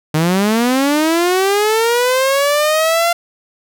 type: linear sweep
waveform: sawtooth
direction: up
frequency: 150.4 to 693 Hz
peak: -8 dBFS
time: 0.14-3.13 s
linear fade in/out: 5 ms
effects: none